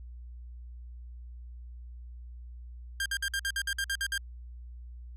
sawtooth tone bursts, 1598 Hz, G6, 33 cents sharp, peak -25 dBFS, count 11, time 3-4.178 s, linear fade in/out 2 ms, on 58 ms, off 54 ms, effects added 60 Hz sine -42 dBFS peak until 5.16 s + resampled to 32000 Hz

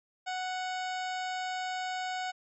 harmonic tone, 740 Hz, F#5, in tune, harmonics 1 / 2 / 3 / 4 / 5 / 6 / 7 / 9 / 10, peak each -34 / -40 / -44 / -46 / -48 / -50 / -51 / -53 / -54 dBFS, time 0.26-2.32 s, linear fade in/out 20 ms, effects none

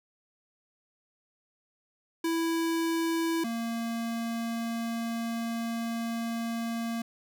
square tone pair in turn, 330 / 230.6 Hz, E4 / A#3, +2 / -19 cents, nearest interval tritone, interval 621 cents, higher first, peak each -27 / -31 dBFS, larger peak first, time 2.24-3.44 / 3.44-7.02 s, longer second, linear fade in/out 5 ms, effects none

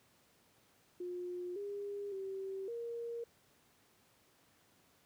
sine tone with pitch steps, 356.8 / 405.2 / 386.2 / 468.2 Hz, F4 / G#4 / G4 / A#4, +37 / -43 / -26 / +8 cents, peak -39 dBFS, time 1-3.24 s, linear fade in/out 5 ms, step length 560 ms, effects pink hiss -69 dBFS RMS until 5.05 s + high-pass 100 Hz 12 dB/octave

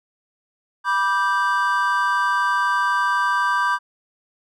triangle chord, G major, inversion first, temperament just, 980 / 1176 / 1568 Hz, B5 / D6 / G6, -14 / +2 / 0 cents, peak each -20 dBFS, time 0.84-3.79 s, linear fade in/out 50 ms, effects none

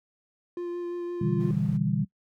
triangle tone with vibrato, 349.2 Hz, F4, in tune, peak -28 dBFS, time 0.57-1.51 s, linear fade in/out 2 ms, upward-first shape sine, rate 5.8 Hz, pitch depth 11 cents each way
sine chord, E minor seventh, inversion second, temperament just, 123.61 / 148.33 / 164.81 / 197.78 Hz, B2 / D3 / E3 / G3, +2 / +18 / 0 / +16 cents, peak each -30 / -28 / -29 / -28 dBFS, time 1.21-2.05 s, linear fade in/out 5 ms
brown noise, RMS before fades -41 dBFS, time 1.39-1.78 s, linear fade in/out 20 ms
effects noise-tail reverb RT60 0.1 s tail -23 dB re dry + high-pass 60 Hz 12 dB/octave

